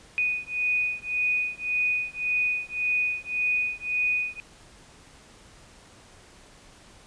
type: beating tone pair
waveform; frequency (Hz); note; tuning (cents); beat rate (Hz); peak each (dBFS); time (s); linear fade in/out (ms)
sine; 2479 / 2480.8; D#7 / D#7; -7 / -6; 1.8; -27; 0.18-4.4; 0
effects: pink hiss -52 dBFS RMS until 7.06 s + resampled to 22050 Hz